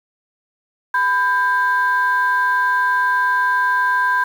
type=tone pair together; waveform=sine; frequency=1000.4 / 1588 Hz; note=B5 / G6; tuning=+22 / +22 cents; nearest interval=minor sixth; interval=800 cents; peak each=-16 dBFS; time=0.94-4.24 s; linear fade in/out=5 ms; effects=tanh soft clip ceiling -8 dBFS + 7-bit